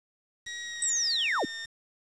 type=tone with pitch glide; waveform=20% pulse; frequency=1902 to 1819.3 Hz; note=A#6 to A#6; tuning=+34 to -43 cents; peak=-31 dBFS; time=0.46-1.66 s; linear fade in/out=10 ms; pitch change=-77 cents; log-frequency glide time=0.62-1.51 s
type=linear sweep; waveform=sine; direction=down; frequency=8200 to 207.7 Hz; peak=-25 dBFS; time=0.82-1.45 s; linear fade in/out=2 ms
effects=resampled to 22050 Hz + 8-bit